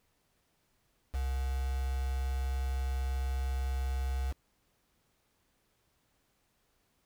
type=tone with quantisation; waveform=sine; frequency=65.8 Hz; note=C2; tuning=10 cents sharp; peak=-30 dBFS; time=1.13-4.33 s; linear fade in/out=20 ms; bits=7; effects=pink hiss -74 dBFS RMS until 7.05 s